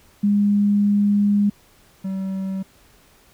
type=tone pair in turn; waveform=sine / triangle; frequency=204.2 / 191.57 Hz; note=G#3 / G3; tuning=-29 / -40 cents; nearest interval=minor second; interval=111 cents; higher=first; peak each=-14 / -21 dBFS; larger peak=first; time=0.23-1.5 / 2.04-2.63 s; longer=first; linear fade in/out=10 ms; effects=pink hiss -54 dBFS RMS until 3.33 s